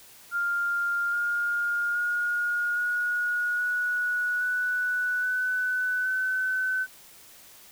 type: tone with pitch steps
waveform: sine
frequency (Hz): 1400 / 1416.3 / 1432.7 / 1449.4 / 1466.2 / 1483.2 / 1500.5 / 1517.9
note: F6 / F6 / F6 / F#6 / F#6 / F#6 / F#6 / F#6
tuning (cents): +4 / +24 / +44 / -36 / -16 / +4 / +24 / +44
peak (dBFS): -24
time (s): 0.31-6.87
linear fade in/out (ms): 50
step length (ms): 820
effects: white hiss -51 dBFS RMS until 7.71 s